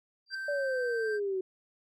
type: tone with exponential growth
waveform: sine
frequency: 4722 Hz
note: D8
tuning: 9 cents sharp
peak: -33 dBFS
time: 0.26-0.35 s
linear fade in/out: 5 ms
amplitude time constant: 18 ms
type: tone with pitch glide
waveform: triangle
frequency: 1559 to 1570.8 Hz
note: G6 to G6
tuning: -10 to +3 cents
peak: -33 dBFS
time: 0.3-1.2 s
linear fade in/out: 50 ms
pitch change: +13 cents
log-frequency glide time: 0.98-1.07 s
type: exponential sweep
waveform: sine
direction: down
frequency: 587.3 to 370 Hz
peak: -29 dBFS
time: 0.48-1.41 s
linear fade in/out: 5 ms
effects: none